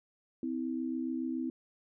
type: tone pair together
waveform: sine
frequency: 256.1 / 323.2 Hz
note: C4 / E4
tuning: -37 / -34 cents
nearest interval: major third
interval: 403 cents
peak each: -34 / -36 dBFS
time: 0.43-1.5 s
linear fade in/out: 2 ms
effects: none